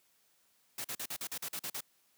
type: noise bursts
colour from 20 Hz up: white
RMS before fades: -39 dBFS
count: 10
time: 0.78-1.807 s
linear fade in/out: 5 ms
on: 64 ms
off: 43 ms
effects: white hiss -71 dBFS RMS until 2.17 s + high-pass 100 Hz 12 dB/octave